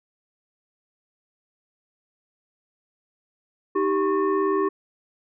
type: tone with frequency modulation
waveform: sine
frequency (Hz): 392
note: G4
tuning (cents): 0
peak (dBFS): -19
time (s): 3.75-4.69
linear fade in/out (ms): 10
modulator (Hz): 706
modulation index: 0.97
effects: none